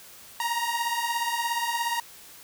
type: beating tone pair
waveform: sawtooth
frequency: 930 / 947 Hz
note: A#5 / A#5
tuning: -4 / +27 cents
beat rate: 17 Hz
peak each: -25 dBFS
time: 0.4-2 s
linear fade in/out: 2 ms
effects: white hiss -48 dBFS RMS until 2.43 s